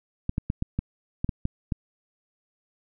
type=clicks; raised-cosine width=5 ms; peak=-13 dBFS; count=9; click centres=0.294 / 0.381 / 0.501 / 0.624 / 0.79 / 1.245 / 1.292 / 1.454 / 1.722 s; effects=none